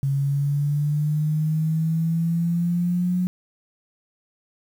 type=exponential sweep; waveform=sine; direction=up; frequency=137.2 to 182 Hz; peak=-19 dBFS; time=0.03-3.27 s; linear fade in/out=0 ms; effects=8-bit